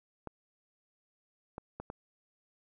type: clicks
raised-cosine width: 1 ms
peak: -26 dBFS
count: 4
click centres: 0.273 / 1.581 / 1.8 / 1.901 s
effects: none